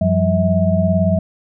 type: tone cluster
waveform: sine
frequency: 93.3 / 174.8 / 192.6 / 645 Hz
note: F#2 / F3 / G3 / E5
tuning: +15 / +2 / -30 / -38 cents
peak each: -18 dBFS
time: 0.01-1.19 s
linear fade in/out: 5 ms
effects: none